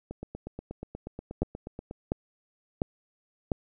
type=two click trains; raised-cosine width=2 ms; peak=-13 / -24 dBFS; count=4 / 16; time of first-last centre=1.42-3.518 / 0.11-1.911 s; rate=1.43 / 8.33 Hz; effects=none